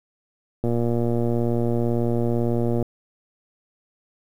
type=click train; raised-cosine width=2 ms; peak=-11 dBFS; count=259; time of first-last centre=0.64-2.826 s; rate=118 Hz; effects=8-bit